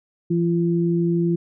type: tone pair together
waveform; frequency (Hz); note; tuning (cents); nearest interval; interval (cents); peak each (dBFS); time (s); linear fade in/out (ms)
sine; 169.5 / 342.3; E3 / F4; +49 / -35; octave; 1216; -19 / -21; 0.3-1.36; 10
effects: none